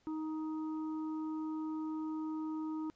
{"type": "harmonic tone", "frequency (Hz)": 313.1, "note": "D#4", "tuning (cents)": 11, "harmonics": [1, 3, 4], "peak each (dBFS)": [-36, -49, -53], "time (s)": [0.07, 2.9], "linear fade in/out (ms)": 0, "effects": ["pink hiss -72 dBFS RMS until 2.95 s", "resampled to 16000 Hz"]}